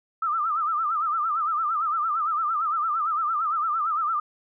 sine tone with vibrato, 1263 Hz, D#6, 26 cents sharp, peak -22 dBFS, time 0.22-4.2 s, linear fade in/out 5 ms, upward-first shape sine, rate 8.8 Hz, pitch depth 120 cents each way, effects none

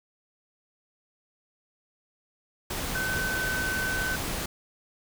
sine tone in noise, 1523 Hz, F#6, 50 cents sharp, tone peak -28 dBFS, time 2.95-4.16 s, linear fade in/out 5 ms, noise pink, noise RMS -32 dBFS, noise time 2.7-4.46 s, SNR +1 dB, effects none

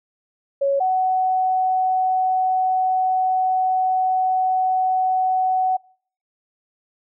sine tone pair in turn, 554.4 / 747.5 Hz, C#5 / F#5, 0 / +17 cents, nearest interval perfect fourth, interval 517 cents, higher second, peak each -16 dBFS, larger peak neither, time 0.61-0.8 / 0.8-5.77 s, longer second, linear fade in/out 10 ms, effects noise-tail reverb RT60 0.5 s tail -25 dB re dry

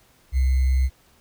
sine tone with sample-and-hold, 65 Hz, C2, 11 cents flat, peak -16 dBFS, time 0.32-0.9 s, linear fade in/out 50 ms, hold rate 2100 Hz, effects pink hiss -58 dBFS RMS until 1.2 s

